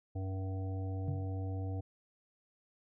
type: harmonic tone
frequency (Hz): 95.2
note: F#2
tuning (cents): +50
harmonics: 1 / 3 / 5 / 7 / 8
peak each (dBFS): -35 / -45 / -49 / -52 / -53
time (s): 0.15-1.81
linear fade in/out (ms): 10
type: tone with exponential decay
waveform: sine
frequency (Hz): 140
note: C#3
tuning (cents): +18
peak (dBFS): -31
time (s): 1.08-1.36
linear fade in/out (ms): 0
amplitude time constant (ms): 59
effects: none